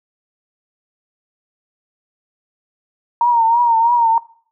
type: tone with vibrato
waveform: sine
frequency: 932.3 Hz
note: A#5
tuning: in tune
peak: -10 dBFS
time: 3.21-4.18 s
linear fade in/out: 2 ms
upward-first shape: triangle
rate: 3.1 Hz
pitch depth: 74 cents each way
effects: noise-tail reverb RT60 0.5 s tail -21 dB re dry